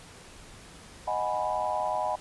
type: chord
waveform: sine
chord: G# minor seventh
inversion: second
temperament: equal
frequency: 622.3 / 740 / 830.6 / 987.8 Hz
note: D#5 / F#5 / G#5 / B5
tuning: 0 / 0 / 0 / 0 cents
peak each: -32 dBFS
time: 1.07-2.16 s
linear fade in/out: 10 ms
effects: pink hiss -49 dBFS RMS until 2.2 s + resampled to 24000 Hz